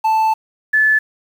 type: tone pair in turn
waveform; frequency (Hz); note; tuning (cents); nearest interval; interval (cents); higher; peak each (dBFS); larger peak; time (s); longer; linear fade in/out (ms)
triangle / sine; 880 / 1733.8; A5 / A6; 0 / -26; octave; 1174; second; -10 / -10; neither; 0.04-0.34 / 0.73-0.99; first; 10
effects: 7-bit